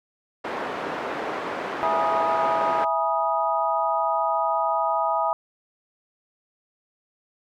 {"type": "band-pass noise", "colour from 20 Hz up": "pink", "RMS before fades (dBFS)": -30, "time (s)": [0.44, 2.85], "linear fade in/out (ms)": 10, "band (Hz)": [400, 1500], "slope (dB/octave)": 12}
{"type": "chord", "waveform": "sine", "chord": "E major seventh", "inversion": "none", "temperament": "equal with one note detuned", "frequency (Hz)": [659.3, 830.6, 964.1, 1244.5], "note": ["E5", "G#5", "B5", "D#6"], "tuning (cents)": [0, 0, -42, 0], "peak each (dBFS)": -26, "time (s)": [1.83, 5.33], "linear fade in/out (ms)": 0}
{"effects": []}